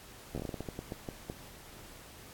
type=slowing click train; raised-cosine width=2 ms; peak=-24 dBFS; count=14; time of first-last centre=0.35-1.299 s; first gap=12 ms; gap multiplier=1.27; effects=pink hiss -52 dBFS RMS until 2.33 s + AAC 64 kbps